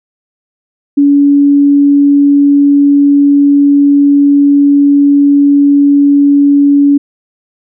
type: tone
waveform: sine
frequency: 284.2 Hz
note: C#4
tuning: 43 cents sharp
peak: -3 dBFS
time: 0.97-6.98 s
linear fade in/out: 10 ms
effects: none